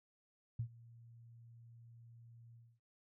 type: tone with ADSR envelope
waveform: sine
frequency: 116.54 Hz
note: A#2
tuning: in tune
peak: -34 dBFS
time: 0.59-2.8 s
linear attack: 6 ms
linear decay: 81 ms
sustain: -22 dB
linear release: 250 ms
effects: none